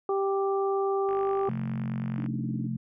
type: harmonic tone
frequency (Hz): 392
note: G4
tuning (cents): 0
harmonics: 1 / 2 / 3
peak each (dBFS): -25 / -32 / -34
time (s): 0.09-1.49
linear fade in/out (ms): 2
type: click train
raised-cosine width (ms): 0.5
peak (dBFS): -28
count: 59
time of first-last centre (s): 1.09-2.262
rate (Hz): 49.5
type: chord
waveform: sine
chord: F major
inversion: second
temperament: equal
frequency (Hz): 130.81 / 174.61 / 220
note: C3 / F3 / A3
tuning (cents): 0 / 0 / 0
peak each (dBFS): -32 / -37 / -32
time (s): 1.48-2.77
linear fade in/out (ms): 10
type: tone bursts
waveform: sine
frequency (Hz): 288.7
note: D4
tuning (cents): -30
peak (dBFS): -32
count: 10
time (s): 2.18-2.667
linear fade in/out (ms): 5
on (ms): 28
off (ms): 23
effects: none